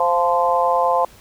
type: harmonic tone with a mistuned harmonic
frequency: 174.1 Hz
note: F3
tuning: 5 cents flat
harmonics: 3 / 4 / 5 / 6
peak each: -20 / -20 / -20 / -20 dBFS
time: 0-1.05 s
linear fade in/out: 2 ms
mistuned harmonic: 6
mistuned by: -16 cents
effects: pink hiss -47 dBFS RMS until 1.2 s